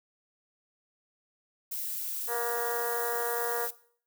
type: noise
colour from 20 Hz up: violet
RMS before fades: -35 dBFS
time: 1.71-3.71 s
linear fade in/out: 10 ms
type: harmonic tone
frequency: 236.6 Hz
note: A#3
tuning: 26 cents sharp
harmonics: 2 / 3 / 4 / 5 / 6 / 7 / 8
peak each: -33 / -38 / -37 / -41 / -42 / -41 / -45 dBFS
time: 2.27-3.69 s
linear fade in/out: 50 ms
effects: noise-tail reverb RT60 0.5 s tail -17 dB re dry